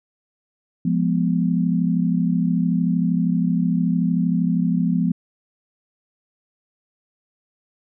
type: chord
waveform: sine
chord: F diminished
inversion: none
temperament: equal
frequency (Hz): 174.61 / 207.7 / 246.9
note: F3 / Ab3 / Cb4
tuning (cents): 0 / 0 / 0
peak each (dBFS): -19 / -24 / -22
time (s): 0.85-5.12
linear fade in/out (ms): 5
effects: none